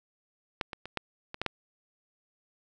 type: clicks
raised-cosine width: 0.3 ms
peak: -13 / -21 / -24 / -14 / -22 / -15 / -12 dBFS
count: 7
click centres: 0.612 / 0.732 / 0.856 / 0.973 / 1.344 / 1.416 / 1.463 s
effects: none